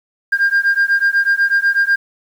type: beating tone pair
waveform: sine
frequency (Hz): 1600 / 1608.1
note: G6 / G6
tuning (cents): +35 / +44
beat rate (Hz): 8.1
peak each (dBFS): -13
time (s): 0.32-1.96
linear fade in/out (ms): 10
effects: tanh soft clip ceiling -8 dBFS + 7-bit